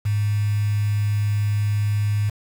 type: tone with quantisation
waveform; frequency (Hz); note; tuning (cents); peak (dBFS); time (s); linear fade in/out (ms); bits
sine; 103.83; G#2; 0; -18; 0.05-2.3; 10; 6
effects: none